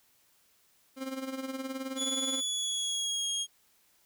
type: tone with tremolo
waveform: 30% pulse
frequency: 265.1 Hz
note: C4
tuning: 23 cents sharp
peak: -30 dBFS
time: 0.96-2.42 s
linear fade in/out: 50 ms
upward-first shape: sine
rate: 19 Hz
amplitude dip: 65%
type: tone with pitch glide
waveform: 25% pulse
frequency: 3422 to 3264 Hz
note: A7 to G#7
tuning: -49 to -31 cents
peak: -26 dBFS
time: 1.96-3.47 s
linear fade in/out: 50 ms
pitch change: -82 cents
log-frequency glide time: 2.41-3.3 s
effects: white hiss -67 dBFS RMS until 4.05 s